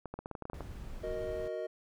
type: clicks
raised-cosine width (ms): 1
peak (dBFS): -26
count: 11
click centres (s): 0.057 / 0.14 / 0.19 / 0.259 / 0.313 / 0.352 / 0.423 / 0.454 / 0.499 / 0.533 / 0.607
type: noise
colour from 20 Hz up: brown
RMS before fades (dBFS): -44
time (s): 0.54-1.48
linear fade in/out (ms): 2
type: chord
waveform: triangle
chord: D# minor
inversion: first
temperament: equal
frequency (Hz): 370 / 466.2 / 622.3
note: F#4 / A#4 / D#5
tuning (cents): 0 / 0 / 0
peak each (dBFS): -39 / -38 / -36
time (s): 1.03-1.67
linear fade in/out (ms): 10
effects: none